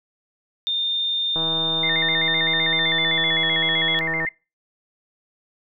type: tone with pitch glide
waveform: sine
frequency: 3623 to 3361 Hz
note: A7 to G#7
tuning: +50 to +20 cents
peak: -20 dBFS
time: 0.67-3.99 s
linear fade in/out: 0 ms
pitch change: -130 cents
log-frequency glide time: 2.68-3.49 s
type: click train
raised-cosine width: 1 ms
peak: -17 dBFS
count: 469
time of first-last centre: 1.36-4.249 s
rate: 162 Hz
type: tone with vibrato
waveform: sine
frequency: 1950 Hz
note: B6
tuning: 23 cents flat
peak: -22 dBFS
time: 1.83-4.29 s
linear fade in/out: 5 ms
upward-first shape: square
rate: 7.8 Hz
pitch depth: 120 cents each way
effects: noise-tail reverb RT60 0.3 s tail -24 dB re dry